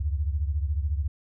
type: beating tone pair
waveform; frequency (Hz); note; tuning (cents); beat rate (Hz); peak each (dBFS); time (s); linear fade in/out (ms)
sine; 71 / 85; C#2 / F2; +42 / -46; 14; -25 / -30; 0-1.08; 10
effects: none